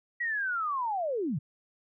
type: linear sweep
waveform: sine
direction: down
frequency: 1942 to 116.6 Hz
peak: -28 dBFS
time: 0.2-1.39 s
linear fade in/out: 10 ms
effects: none